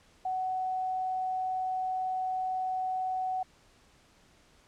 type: tone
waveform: sine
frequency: 747 Hz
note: F#5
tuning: 16 cents sharp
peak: -29 dBFS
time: 0.25-3.43 s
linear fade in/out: 5 ms
effects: pink hiss -62 dBFS RMS until 4.67 s + low-pass 8000 Hz 12 dB/octave